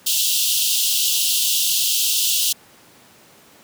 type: high-pass noise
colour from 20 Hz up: pink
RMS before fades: -19 dBFS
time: 0.06-2.53 s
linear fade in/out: 10 ms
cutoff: 2800 Hz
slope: 96 dB/octave
effects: pink hiss -49 dBFS RMS until 3.63 s + high-pass 150 Hz 12 dB/octave